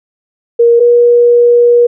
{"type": "tone pair in turn", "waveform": "sine", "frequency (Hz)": [470, 479], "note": ["A#4", "A#4"], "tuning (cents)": [14, 47], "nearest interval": "unison", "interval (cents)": 33, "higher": "second", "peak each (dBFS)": -3, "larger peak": "neither", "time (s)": [[0.59, 0.8], [0.8, 1.87]], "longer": "second", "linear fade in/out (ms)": 10, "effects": []}